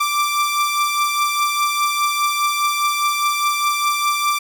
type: beating tone pair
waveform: sawtooth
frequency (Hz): 1174.7 / 1179.6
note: D6 / D6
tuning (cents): 0 / +7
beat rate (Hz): 4.9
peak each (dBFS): -14 / -20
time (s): 0-4.39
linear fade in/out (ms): 10
effects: none